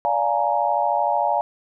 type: chord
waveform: sine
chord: Bb dominant seventh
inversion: first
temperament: just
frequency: 582.7 / 699.2 / 839.1 / 932.3 Hz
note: D5 / F5 / Ab5 / Bb5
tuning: -14 / +2 / +18 / 0 cents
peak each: -25 / -23 / -22 / -24 dBFS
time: 0.05-1.41 s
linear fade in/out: 0 ms
effects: none